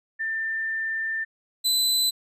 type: tone pair in turn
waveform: sine / sawtooth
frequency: 1789 / 4016 Hz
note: A6 / B7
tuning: +28 / +28 cents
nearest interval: octave + major second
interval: 1400 cents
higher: second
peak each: -25 / -17 dBFS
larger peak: second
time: 0.19-1.25 / 1.64-2.11 s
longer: first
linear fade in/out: 20 ms
effects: resampled to 32000 Hz